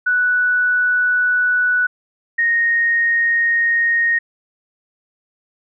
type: tone pair in turn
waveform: sine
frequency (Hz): 1480 / 1861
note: F#6 / A#6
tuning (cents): 0 / -3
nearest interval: major third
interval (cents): 397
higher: second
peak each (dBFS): -13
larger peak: neither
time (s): 0.06-1.87 / 2.38-4.19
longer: neither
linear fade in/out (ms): 10
effects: none